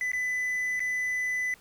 triangle tone with dropouts, 2000 Hz, B6, 21 cents sharp, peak -25 dBFS, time 0.01-1.54 s, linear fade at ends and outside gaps 1 ms, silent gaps 0.118-0.133 / 0.795-0.803 s, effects pink hiss -57 dBFS RMS until 1.6 s

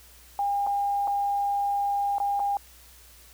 sine tone with dropouts, 806 Hz, G5, 48 cents sharp, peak -23 dBFS, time 0.39-2.57 s, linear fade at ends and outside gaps 1 ms, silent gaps 0.666-0.671 / 1.074-1.078 / 2.183-2.201 / 2.395-2.4 s, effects added 60 Hz sine -54 dBFS peak until 3.33 s + white hiss -53 dBFS RMS until 3.33 s

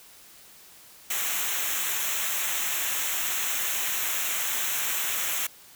white noise with comb filter, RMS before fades -28 dBFS, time 1.1-5.47 s, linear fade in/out 5 ms, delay 0.21 ms, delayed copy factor -0.75, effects white hiss -51 dBFS RMS until 5.75 s

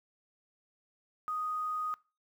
sine tone with quantisation, 1244.5 Hz, D#6, in tune, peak -32 dBFS, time 1.28-1.94 s, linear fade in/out 0 ms, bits 10, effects noise-tail reverb RT60 0.3 s tail -22 dB re dry

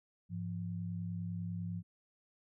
sine tone pair together, 102.57 / 172.6 Hz, G#2 / F3, -21 / -20 cents, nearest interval major sixth, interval 901 cents, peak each -40 / -39 dBFS, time 0.29-1.83 s, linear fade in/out 50 ms, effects none

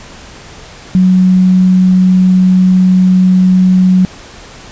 sine tone, 184.7 Hz, F#3, 3 cents flat, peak -4 dBFS, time 0.95-4.05 s, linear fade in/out 0 ms, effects pink hiss -33 dBFS RMS until 4.71 s + resampled to 16000 Hz

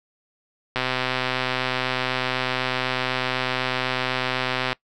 click train, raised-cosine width 0.3 ms, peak -7 dBFS, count 509, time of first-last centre 0.76-4.729 s, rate 128 Hz, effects noise-tail reverb RT60 0.1 s tail -22 dB re dry

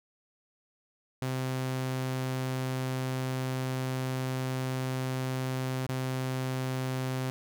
sawtooth tone with dropouts, 129.9 Hz, C3, 12 cents flat, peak -26 dBFS, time 1.22-7.3 s, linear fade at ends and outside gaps 0 ms, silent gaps 5.865-5.891 s, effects none

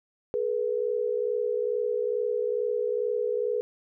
sine tone pair together, 424.1 / 486.4 Hz, G#4 / B4, +36 / -26 cents, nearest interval major second, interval 238 cents, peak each -28 / -27 dBFS, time 0.34-3.61 s, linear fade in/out 0 ms, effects none

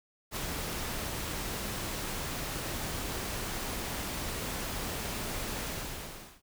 pink noise with ADSR envelope, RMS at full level -33 dBFS, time 0.31-6.42 s, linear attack 58 ms, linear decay 3 ms, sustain -3 dB, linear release 740 ms, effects none

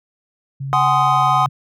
sine tone, 136.5 Hz, C#3, 26 cents flat, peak -23 dBFS, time 0.6-1.49 s, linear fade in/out 10 ms
triangle chord, Ab dominant seventh, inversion third, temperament just, 747.5 / 830.6 / 1038.3 / 1245.9 Hz, Gb5 / Ab5 / C6 / Eb6, +17 / 0 / -14 / +2 cents, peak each -16 / -20 / -16 / -15 dBFS, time 0.73-1.46 s, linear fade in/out 0 ms
effects none

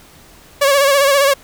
sawtooth tone with vibrato, 558 Hz, C#5, 11 cents sharp, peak -6 dBFS, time 0.61-1.34 s, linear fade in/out 10 ms, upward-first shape sine, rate 15 Hz, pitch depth 54 cents each way, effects pink hiss -44 dBFS RMS until 1.43 s

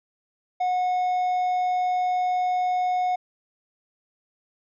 triangle tone, 729 Hz, F#5, 26 cents flat, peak -19 dBFS, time 0.6-3.16 s, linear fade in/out 10 ms, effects resampled to 16000 Hz

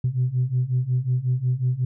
sine beating tone pair, 123.47 / 128.97 Hz, B2 / C3, 0 / -25 cents, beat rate 5.5 Hz, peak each -23 / -21 dBFS, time 0.04-1.85 s, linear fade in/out 5 ms, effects tanh soft clip ceiling -14 dBFS

